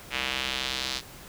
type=tone with band-pass filter sweep; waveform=square; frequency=65.4 Hz; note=C2; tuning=in tune; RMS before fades=-31 dBFS; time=0.1-1.02 s; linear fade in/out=50 ms; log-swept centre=2600 to 4400 Hz; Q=2; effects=pink hiss -46 dBFS RMS until 1.28 s